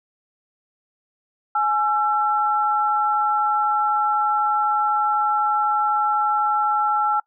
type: tone pair together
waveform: sine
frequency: 841.5 / 1344 Hz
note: G#5 / E6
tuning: +23 / +33 cents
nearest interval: minor sixth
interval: 810 cents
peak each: -20 dBFS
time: 1.55-7.2 s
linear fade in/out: 5 ms
effects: noise-tail reverb RT60 0.1 s tail -23 dB re dry